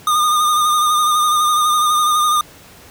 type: tone with vibrato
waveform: square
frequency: 1219 Hz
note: D#6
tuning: 36 cents flat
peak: -13 dBFS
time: 0.07-2.41 s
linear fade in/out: 2 ms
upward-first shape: sine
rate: 12 Hz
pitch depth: 32 cents each way
effects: pink hiss -42 dBFS RMS until 2.9 s + high-pass 60 Hz 12 dB/octave